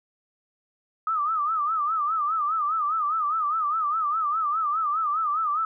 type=tone with vibrato; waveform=sine; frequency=1240 Hz; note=D#6; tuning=6 cents flat; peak=-22 dBFS; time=1.07-5.65 s; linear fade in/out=2 ms; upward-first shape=sine; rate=4.9 Hz; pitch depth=120 cents each way; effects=none